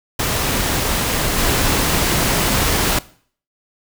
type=noise with level steps; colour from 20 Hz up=pink; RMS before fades=-19 / -17 dBFS; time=0.19-2.99 s; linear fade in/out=5 ms; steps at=1.38 s; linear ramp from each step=5 ms; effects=noise-tail reverb RT60 0.5 s tail -19 dB re dry